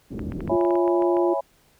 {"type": "low-pass noise", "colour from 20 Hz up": "white", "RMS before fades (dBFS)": -31, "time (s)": [0.1, 0.57], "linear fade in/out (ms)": 20, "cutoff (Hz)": 330, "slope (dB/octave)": 24}
{"type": "clicks", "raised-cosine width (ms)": 0.5, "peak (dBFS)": -23, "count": 11, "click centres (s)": [0.193, 0.321, 0.406, 0.476, 0.611, 0.65, 0.707, 0.755, 0.878, 1.022, 1.169]}
{"type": "chord", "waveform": "sine", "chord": "C# minor seventh", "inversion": "none", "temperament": "equal", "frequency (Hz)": [554.4, 659.3, 830.6, 987.8], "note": ["C#5", "E5", "G#5", "B5"], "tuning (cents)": [0, 0, 0, 0], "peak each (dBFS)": [-26, -27, -29, -31], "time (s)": [0.49, 1.41], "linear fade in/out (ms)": 10}
{"type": "tone", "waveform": "sine", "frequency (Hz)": 348.6, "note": "F4", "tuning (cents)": -3, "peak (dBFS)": -19, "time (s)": [0.51, 1.34], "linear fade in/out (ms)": 10}
{"effects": ["pink hiss -60 dBFS RMS until 1.79 s"]}